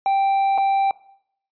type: tone with dropouts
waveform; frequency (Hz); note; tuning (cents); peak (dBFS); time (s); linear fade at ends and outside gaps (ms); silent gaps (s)
triangle; 784; G5; 0; -14; 0.06-0.91; 1; 0.578-0.582
effects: noise-tail reverb RT60 0.7 s tail -20 dB re dry + resampled to 11025 Hz